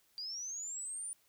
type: linear sweep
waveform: sine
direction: up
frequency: 4699 to 9450 Hz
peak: -39 dBFS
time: 0.18-1.13 s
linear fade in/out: 0 ms
effects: white hiss -71 dBFS RMS until 1.28 s